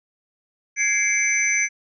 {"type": "tone cluster", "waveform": "sine", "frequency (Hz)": [1664, 2105, 2307, 6060], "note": ["G#6", "C7", "D7", "F#8"], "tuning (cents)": [3, 10, -31, 40], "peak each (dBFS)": [-28, -23, -22, -23], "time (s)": [0.76, 1.69], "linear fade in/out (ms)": 50, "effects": []}